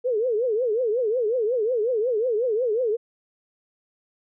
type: tone with vibrato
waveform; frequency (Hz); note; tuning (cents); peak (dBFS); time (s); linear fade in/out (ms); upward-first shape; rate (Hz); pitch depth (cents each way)
sine; 464.1; A#4; -8; -20; 0.04-2.97; 20; triangle; 5.5; 230
effects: none